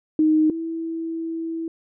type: tone pair in turn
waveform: sine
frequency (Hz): 311.1 / 327.8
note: D#4 / E4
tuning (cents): 0 / -10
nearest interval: minor second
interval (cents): 90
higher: second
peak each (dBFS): -14 / -25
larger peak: first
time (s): 0.19-0.5 / 0.5-1.68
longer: second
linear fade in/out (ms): 2
effects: none